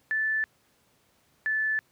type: tone pair in turn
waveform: sine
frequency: 1753 / 1745.3 Hz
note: A6 / A6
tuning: -7 / -15 cents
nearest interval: unison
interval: 8 cents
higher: first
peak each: -24 dBFS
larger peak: neither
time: 0.11-0.44 / 1.46-1.79 s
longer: neither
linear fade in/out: 0 ms
effects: pink hiss -66 dBFS RMS until 1.91 s + high-pass 80 Hz 12 dB/octave